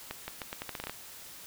accelerating click train, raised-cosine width 0.3 ms, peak -20 dBFS, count 11, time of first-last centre 0.11-0.896 s, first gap 170 ms, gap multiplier 0.81, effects white hiss -48 dBFS RMS until 1.46 s

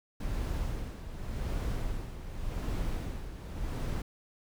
brown noise with tremolo, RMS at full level -32 dBFS, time 0.2-4.02 s, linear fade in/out 5 ms, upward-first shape sine, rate 0.87 Hz, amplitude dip 65%, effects none

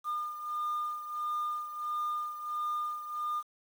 sine beating tone pair, 1210 / 1211.5 Hz, D#6 / D#6, -49 / -47 cents, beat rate 1.5 Hz, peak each -32 / -37 dBFS, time 0.04-3.43 s, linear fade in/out 50 ms, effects tanh soft clip ceiling -28 dBFS + 9-bit

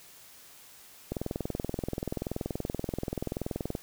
click train, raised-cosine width 2 ms, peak -18 dBFS, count 56, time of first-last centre 1.12-3.752 s, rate 20.9 Hz, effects white hiss -53 dBFS RMS until 3.82 s

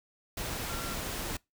sine tone in noise, 1370 Hz, F6, 34 cents flat, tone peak -42 dBFS, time 0.69-0.94 s, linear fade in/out 5 ms, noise pink, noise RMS -36 dBFS, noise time 0.37-1.37 s, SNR -9 dB, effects noise-tail reverb RT60 0.2 s tail -24 dB re dry

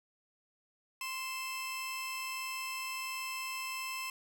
sawtooth tone pair together, 1046.5 / 2637 Hz, C6 / E7, 0 / 0 cents, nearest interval octave + major third, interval 1600 cents, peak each -37 / -36 dBFS, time 1.01-4.1 s, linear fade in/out 2 ms, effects none

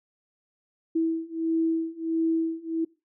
sine beating tone pair, 325.5 / 327 Hz, E4 / E4, -22 / -14 cents, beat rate 1.5 Hz, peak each -27 / -26 dBFS, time 0.95-2.85 s, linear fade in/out 10 ms, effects noise-tail reverb RT60 0.3 s tail -23 dB re dry

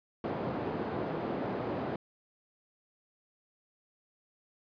white band-pass noise, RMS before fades -35 dBFS, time 0.24-1.96 s, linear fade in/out 2 ms, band 130 to 560 Hz, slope 12 dB/octave, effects resampled to 11025 Hz

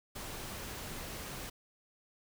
pink noise, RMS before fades -43 dBFS, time 0.15-1.5 s, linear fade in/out 10 ms, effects none

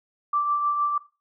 sine tone with tremolo, 1171 Hz, D6, 5 cents flat, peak -19 dBFS, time 0.33-0.98 s, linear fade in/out 5 ms, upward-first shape triangle, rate 6.5 Hz, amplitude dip 45%, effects noise-tail reverb RT60 0.3 s tail -17 dB re dry

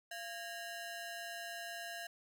sawtooth ring-modulated tone, 1162 Hz, D6, 19 cents flat, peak -36 dBFS, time 0.11-2.07 s, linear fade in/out 5 ms, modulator 476 Hz, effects none

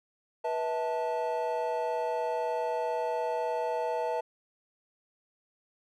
triangle tone cluster, 488.1 / 645 / 881 Hz, B4 / E5 / A5, -20 / -38 / +2 cents, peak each -31 dBFS, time 0.44-4.21 s, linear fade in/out 10 ms, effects none

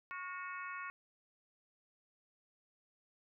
harmonic tone with a mistuned harmonic, 368.8 Hz, F#4, 6 cents flat, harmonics 3 / 4 / 5 / 6 / 7, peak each -45 / -47 / -49 / -51 / -52 dBFS, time 0.11-0.9 s, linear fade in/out 0 ms, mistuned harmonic 4, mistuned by -52 cents, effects none

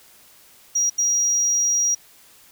sine tone bursts at uneven times, 5730 Hz, F8, 44 cents sharp, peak -15 dBFS, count 2, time 0.75-0.9 / 0.98-1.95 s, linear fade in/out 10 ms, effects tanh soft clip ceiling -15 dBFS + white hiss -51 dBFS RMS until 2.51 s

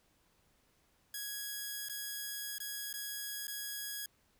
5% pulse tone with dropouts, 1661.2 Hz, G#6, in tune, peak -28 dBFS, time 1.14-4.06 s, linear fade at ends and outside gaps 2 ms, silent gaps 1.886-1.896 / 2.583-2.602 / 2.929-2.939 / 3.47-3.48 s, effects pink hiss -72 dBFS RMS until 4.39 s

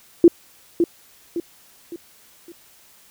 sine tone with echo, 341 Hz, F4, 41 cents flat, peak -5 dBFS, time 0.24-0.28 s, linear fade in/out 2 ms, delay 560 ms, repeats 4, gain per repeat -8 dB, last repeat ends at 2.52 s, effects white hiss -52 dBFS RMS until 3.1 s

